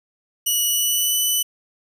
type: tone with pitch glide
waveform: 10% pulse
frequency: 2936 to 2986 Hz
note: F#7 to F#7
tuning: -14 to +15 cents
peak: -10 dBFS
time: 0.46-1.43 s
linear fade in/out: 10 ms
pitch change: +29 cents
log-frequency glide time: 0.66-1.16 s
effects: none